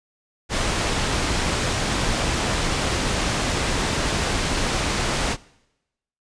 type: low-pass noise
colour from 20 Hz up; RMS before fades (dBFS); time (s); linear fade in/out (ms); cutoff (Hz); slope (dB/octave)
pink; -23; 0.49-5.37; 50; 7900; 12
effects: noise-tail reverb RT60 0.9 s tail -22 dB re dry + resampled to 22050 Hz